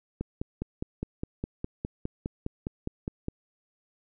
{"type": "click train", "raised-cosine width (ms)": 3, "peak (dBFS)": -18, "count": 16, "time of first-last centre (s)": [0.21, 3.284], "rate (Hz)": 4.88, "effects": []}